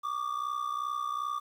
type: ring-modulated tone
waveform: triangle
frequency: 1174.7 Hz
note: D6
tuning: in tune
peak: -26 dBFS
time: 0.03-1.4 s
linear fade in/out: 20 ms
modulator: 31.3 Hz
effects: 10-bit